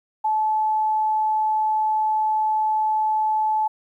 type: tone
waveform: sine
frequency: 865 Hz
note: A5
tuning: 30 cents flat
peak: -18 dBFS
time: 0.24-3.68 s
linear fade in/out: 10 ms
effects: 10-bit